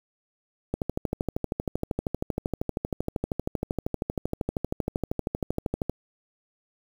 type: click train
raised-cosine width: 2 ms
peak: -13 dBFS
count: 67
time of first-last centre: 0.74-5.896 s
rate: 12.8 Hz
effects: 7-bit